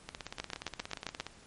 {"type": "two click trains", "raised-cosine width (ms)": 0.2, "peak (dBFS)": [-22, -17], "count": [21, 7], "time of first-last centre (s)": [[0.09, 1.266], [0.4, 1.2]], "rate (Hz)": [17, 7.5], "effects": ["pink hiss -57 dBFS RMS until 1.46 s", "MP3 48 kbps"]}